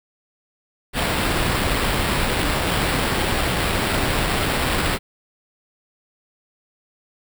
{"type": "noise with sample-and-hold", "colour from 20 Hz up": "pink", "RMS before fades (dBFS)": -21, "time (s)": [0.93, 4.99], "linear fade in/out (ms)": 50, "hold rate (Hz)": 6300, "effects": []}